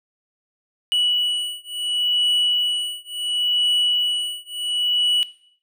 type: beating tone pair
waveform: triangle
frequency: 2943 / 2943.71 Hz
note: F#7 / F#7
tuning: -10 / -10 cents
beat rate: 0.71 Hz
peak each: -21 / -21 dBFS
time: 0.92-5.23 s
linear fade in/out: 0 ms
effects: noise-tail reverb RT60 0.6 s tail -17 dB re dry